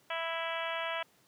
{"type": "harmonic tone", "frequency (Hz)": 330, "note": "E4", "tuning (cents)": 2, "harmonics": [2, 3, 4, 5, 6, 7, 8, 9, 10], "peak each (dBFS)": [-38, -40, -41, -42, -43, -43, -44, -45, -45], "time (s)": [0.1, 1.03], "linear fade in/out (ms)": 5, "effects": ["pink hiss -66 dBFS RMS until 1.27 s", "high-pass 150 Hz 12 dB/octave"]}